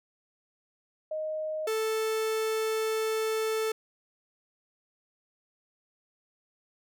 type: tone pair in turn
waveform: sine / 45% pulse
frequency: 622.3 / 440 Hz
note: D#5 / A4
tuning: 0 / 0 cents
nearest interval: tritone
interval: 600 cents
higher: first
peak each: -30 / -27 dBFS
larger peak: second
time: 1.11-1.67 / 1.67-3.72 s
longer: second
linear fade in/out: 5 ms
effects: none